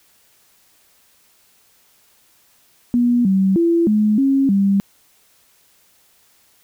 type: tone with pitch steps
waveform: sine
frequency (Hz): 241.7 / 191.8 / 337.4 / 212.2 / 272.1 / 197.5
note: B3 / G3 / E4 / G#3 / C#4 / G3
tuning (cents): -37 / -37 / +40 / +38 / -32 / +13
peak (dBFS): -12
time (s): 2.94-4.8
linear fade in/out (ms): 0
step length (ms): 310
effects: white hiss -56 dBFS RMS until 6.63 s